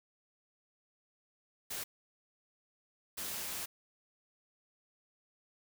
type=noise bursts at uneven times; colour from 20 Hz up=white; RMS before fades=-40 dBFS; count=2; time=1.7-1.84 / 3.17-3.66 s; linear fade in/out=10 ms; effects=none